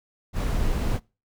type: noise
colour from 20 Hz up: brown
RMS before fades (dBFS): -24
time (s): 0.33-1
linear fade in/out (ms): 50
effects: noise-tail reverb RT60 0.3 s tail -24 dB re dry